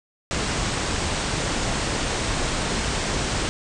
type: low-pass noise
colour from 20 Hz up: pink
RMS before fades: -25 dBFS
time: 0.31-3.49 s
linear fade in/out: 0 ms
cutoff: 8900 Hz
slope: 96 dB/octave
effects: none